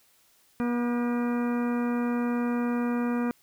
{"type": "harmonic tone with a mistuned harmonic", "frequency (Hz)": 240.7, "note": "B3", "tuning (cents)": -44, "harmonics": [1, 2, 3, 4, 5, 6, 7, 8, 10], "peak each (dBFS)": [-25, -34, -41, -40, -40, -43, -46, -47, -47], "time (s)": [0.6, 3.31], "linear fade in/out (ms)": 0, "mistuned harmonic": 7, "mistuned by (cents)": -88, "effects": ["white hiss -63 dBFS RMS until 3.42 s"]}